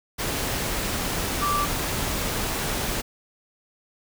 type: tone in noise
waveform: sine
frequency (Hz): 1168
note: D6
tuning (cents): -10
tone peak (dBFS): -22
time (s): 1.41-1.66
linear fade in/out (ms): 20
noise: pink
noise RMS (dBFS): -27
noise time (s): 0.18-3.02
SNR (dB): +2
effects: none